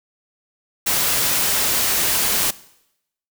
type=noise; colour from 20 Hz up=white; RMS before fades=-19 dBFS; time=0.86-2.51 s; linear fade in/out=10 ms; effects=noise-tail reverb RT60 0.8 s tail -19 dB re dry